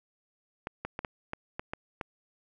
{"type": "clicks", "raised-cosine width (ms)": 0.5, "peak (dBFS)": -19, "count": 8, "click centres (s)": [0.671, 0.85, 0.991, 1.048, 1.334, 1.595, 1.735, 2.012], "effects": []}